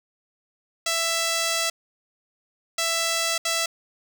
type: tone bursts at uneven times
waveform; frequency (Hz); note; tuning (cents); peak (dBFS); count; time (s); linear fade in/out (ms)
5% pulse; 663; E5; +10; -11; 3; 0.86-1.7 / 2.78-3.38 / 3.45-3.66; 5
effects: none